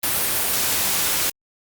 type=noise; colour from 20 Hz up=white; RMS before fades=-21 dBFS; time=0.03-1.3 s; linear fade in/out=5 ms; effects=Opus 32 kbps